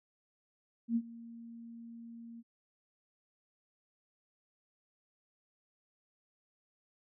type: tone with ADSR envelope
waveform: sine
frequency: 231.9 Hz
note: A#3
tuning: 9 cents flat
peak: -26 dBFS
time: 0.88-2.43 s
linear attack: 79 ms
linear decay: 56 ms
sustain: -20 dB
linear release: 38 ms
effects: none